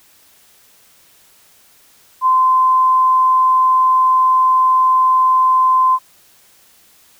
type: tone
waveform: sine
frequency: 1033 Hz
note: C6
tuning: 22 cents flat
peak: -9 dBFS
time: 2.21-5.99 s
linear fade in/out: 50 ms
effects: white hiss -50 dBFS RMS until 7.19 s